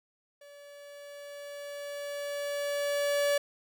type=tone with level ramp; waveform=45% pulse; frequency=574 Hz; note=D5; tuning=40 cents flat; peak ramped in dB=-50 to -24 dBFS; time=0.41-3.38 s; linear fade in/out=5 ms; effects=none